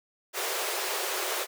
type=high-pass noise; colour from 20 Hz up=pink; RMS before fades=-31 dBFS; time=0.33-1.47 s; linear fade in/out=50 ms; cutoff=360 Hz; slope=96 dB/octave; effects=none